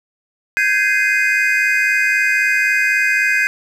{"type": "chord", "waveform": "triangle", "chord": "Ab major seventh", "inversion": "third", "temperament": "just", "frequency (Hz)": [1557.4, 1661.2, 2077, 2492], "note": ["G6", "Ab6", "C7", "Eb7"], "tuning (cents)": [-12, 0, -13, 2], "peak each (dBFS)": -17, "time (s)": [0.57, 3.47], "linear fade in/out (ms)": 0, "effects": []}